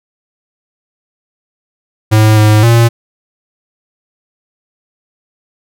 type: tone with pitch steps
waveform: square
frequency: 108.4 / 106.9 / 116.7 Hz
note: A2 / A2 / A#2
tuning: -25 / -49 / +2 cents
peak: -5 dBFS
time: 2.11-2.89 s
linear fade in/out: 20 ms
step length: 260 ms
effects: none